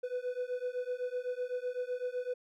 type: beating tone pair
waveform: triangle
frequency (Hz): 493.9 / 501.8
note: B4 / B4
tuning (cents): 0 / +28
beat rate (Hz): 7.9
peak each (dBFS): -35 / -35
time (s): 0.03-2.34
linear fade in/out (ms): 10
effects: none